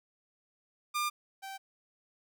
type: tone pair in turn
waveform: sawtooth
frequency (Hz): 1200 / 777.2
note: D6 / G5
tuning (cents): +37 / -15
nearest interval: minor sixth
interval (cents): 752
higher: first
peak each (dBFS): -26 / -37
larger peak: first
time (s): 0.94-1.1 / 1.42-1.58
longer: neither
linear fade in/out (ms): 20
effects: none